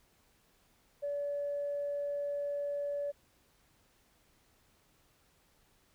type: tone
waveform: sine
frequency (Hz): 574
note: D5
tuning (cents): -40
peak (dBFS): -32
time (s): 1.02-3.12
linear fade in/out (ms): 20
effects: tanh soft clip ceiling -28 dBFS + pink hiss -69 dBFS RMS until 5.94 s